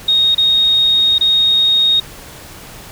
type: tone with dropouts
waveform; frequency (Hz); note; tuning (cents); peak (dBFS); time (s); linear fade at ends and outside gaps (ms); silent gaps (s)
sine; 3729; A#7; 0; -9; 0.08-2; 5; 0.348-0.379 / 1.183-1.209
effects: pink hiss -35 dBFS RMS until 2.91 s